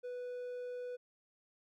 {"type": "tone", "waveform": "triangle", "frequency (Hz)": 493.9, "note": "B4", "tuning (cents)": 0, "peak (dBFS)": -38, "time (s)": [0.03, 0.97], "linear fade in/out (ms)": 20, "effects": []}